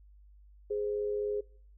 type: tone pair together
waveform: sine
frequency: 415.3 / 518.9 Hz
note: G#4 / C5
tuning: 0 / -14 cents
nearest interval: major third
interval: 386 cents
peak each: -30 / -39 dBFS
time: 0.7-1.41 s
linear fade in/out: 10 ms
effects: noise-tail reverb RT60 0.6 s tail -25 dB re dry + added 50 Hz sine -54 dBFS peak until 1.77 s